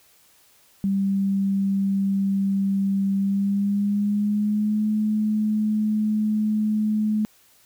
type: tone with pitch glide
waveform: sine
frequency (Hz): 196 to 213.7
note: G3 to G#3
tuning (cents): 0 to +50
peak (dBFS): -19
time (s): 0.84-7.25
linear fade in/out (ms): 0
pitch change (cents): +150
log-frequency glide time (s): 3.17-4.87
effects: white hiss -57 dBFS RMS until 7.65 s